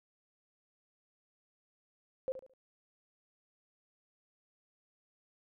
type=tone with echo; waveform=sine; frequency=523.3 Hz; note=C5; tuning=in tune; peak=-31 dBFS; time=2.28-2.32 s; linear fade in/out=0 ms; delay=72 ms; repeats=3; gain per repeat=-11 dB; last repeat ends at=2.536 s; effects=none